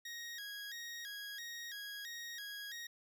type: tone with vibrato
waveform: 20% pulse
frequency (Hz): 1760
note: A6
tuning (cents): 0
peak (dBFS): -39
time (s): 0.05-2.87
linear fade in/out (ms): 5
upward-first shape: square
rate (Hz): 1.5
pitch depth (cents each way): 110
effects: none